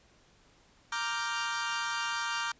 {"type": "chord", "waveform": "sawtooth", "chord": "G minor seventh", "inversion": "first", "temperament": "equal", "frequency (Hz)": [932.3, 1174.7, 1396.9, 1568], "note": ["Bb5", "D6", "F6", "G6"], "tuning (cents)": [0, 0, 0, 0], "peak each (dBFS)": -33, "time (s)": [0.92, 2.52], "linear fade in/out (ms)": 5, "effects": ["pink hiss -63 dBFS RMS until 2.59 s", "resampled to 16000 Hz"]}